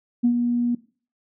sine tone with ADSR envelope, 240.3 Hz, B3, 47 cents flat, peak -13 dBFS, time 0.23-0.75 s, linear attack 19 ms, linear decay 79 ms, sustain -6 dB, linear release 5 ms, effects noise-tail reverb RT60 0.4 s tail -19 dB re dry + tanh soft clip ceiling -9 dBFS

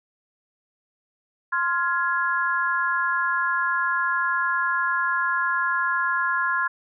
sine chord, F minor, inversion second, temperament just, 1047.7 / 1396.9 / 1676.3 Hz, C6 / F6 / Ab6, +2 / 0 / +16 cents, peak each -25 dBFS, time 1.52-6.68 s, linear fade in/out 10 ms, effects none

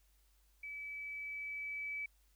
sine tone with level ramp, 2297 Hz, D7, 39 cents flat, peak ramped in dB -43 to -38 dBFS, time 0.63-2.06 s, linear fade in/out 5 ms, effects added 50 Hz sine -68 dBFS peak until 2.35 s + white hiss -75 dBFS RMS until 2.35 s

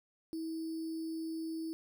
sine tone with sample-and-hold, 323.1 Hz, E4, 35 cents flat, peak -36 dBFS, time 0.33-1.73 s, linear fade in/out 0 ms, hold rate 4900 Hz, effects none

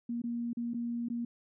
sine tone with dropouts, 236.4 Hz, A#3, 24 cents sharp, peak -32 dBFS, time 0.09-1.25 s, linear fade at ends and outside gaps 5 ms, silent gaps 0.219-0.238 / 0.532-0.57 / 0.736-0.743 / 1.086-1.1 s, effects none

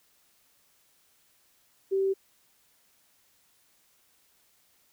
sine tone, 387.3 Hz, G4, 21 cents flat, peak -23 dBFS, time 1.91-2.14 s, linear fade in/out 20 ms, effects white hiss -66 dBFS RMS until 4.92 s

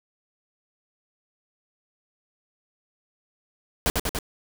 pink noise with echo, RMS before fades -22 dBFS, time 3.86-3.9 s, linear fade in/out 0 ms, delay 96 ms, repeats 3, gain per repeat -2 dB, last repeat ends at 4.188 s, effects none

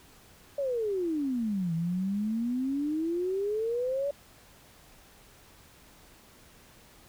sine exponential two-way sweep, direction down then up, 578 to 161.9 to 578 Hz, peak -27 dBFS, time 0.58-4.11 s, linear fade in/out 5 ms, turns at 1.74 s, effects pink hiss -56 dBFS RMS until 7.08 s

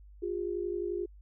sine tone pair together, 352.8 / 404.3 Hz, F4 / G#4, +18 / -46 cents, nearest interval major second, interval 236 cents, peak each -33 / -35 dBFS, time 0.22-1.06 s, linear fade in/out 10 ms, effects added 50 Hz sine -50 dBFS peak until 1.21 s

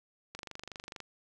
click train, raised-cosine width 0.2 ms, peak -25 dBFS, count 17, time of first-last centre 0.35-1.003 s, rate 24.5 Hz, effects none

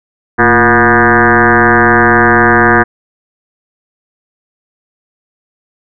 sine tone with frequency modulation, 970 Hz, B5, 31 cents flat, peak -4 dBFS, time 0.38-2.84 s, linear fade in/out 20 ms, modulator 124 Hz, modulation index 6.6, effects none

